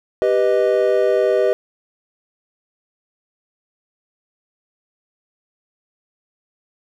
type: chord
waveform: triangle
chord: G augmented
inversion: none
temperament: equal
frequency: 392 / 493.9 / 622.3 Hz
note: G4 / B4 / D#5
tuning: 0 / 0 / 0 cents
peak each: -16 dBFS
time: 0.22-1.53 s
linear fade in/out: 0 ms
effects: none